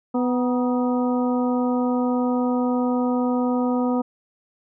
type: harmonic tone with a mistuned harmonic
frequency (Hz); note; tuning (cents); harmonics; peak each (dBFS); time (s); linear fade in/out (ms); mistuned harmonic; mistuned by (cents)
248.8; B3; +13; 1 / 2 / 3 / 4 / 5; -20 / -26 / -30 / -32 / -34; 0.14-4.02; 10; 4; -64
effects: none